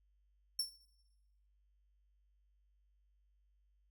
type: tone with exponential decay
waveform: sawtooth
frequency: 5430 Hz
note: F8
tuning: 50 cents flat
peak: -28 dBFS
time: 0.59-0.76 s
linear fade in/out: 5 ms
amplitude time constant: 35 ms
effects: noise-tail reverb RT60 1.0 s tail -19 dB re dry + added 50 Hz sine -70 dBFS peak until 3.9 s